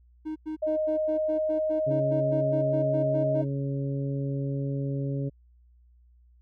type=tone bursts; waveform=triangle; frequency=311.4 Hz; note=D#4; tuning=2 cents sharp; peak=-28 dBFS; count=16; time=0.25-3.45 s; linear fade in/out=20 ms; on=110 ms; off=96 ms
type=tone with pitch glide; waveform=sine; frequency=620 to 625 Hz; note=D#5 to D#5; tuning=-6 to +8 cents; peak=-24 dBFS; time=0.62-3.42 s; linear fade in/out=10 ms; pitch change=+14 cents; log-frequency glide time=0.92-2.29 s
type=harmonic tone; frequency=138.59 Hz; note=C#3; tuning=in tune; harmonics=1 / 2 / 3 / 4; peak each=-28 / -34 / -38 / -40 dBFS; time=1.86-5.3 s; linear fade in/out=20 ms
effects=added 60 Hz sine -55 dBFS peak until 6.41 s